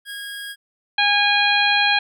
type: tone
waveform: 25% pulse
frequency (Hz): 1639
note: G#6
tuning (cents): -23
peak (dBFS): -26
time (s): 0.05-0.56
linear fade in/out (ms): 50
type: harmonic tone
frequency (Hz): 819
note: G#5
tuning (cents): -24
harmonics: 1 / 2 / 3 / 4 / 5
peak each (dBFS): -21 / -20 / -20 / -22 / -23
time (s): 0.98-1.99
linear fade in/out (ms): 5
effects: none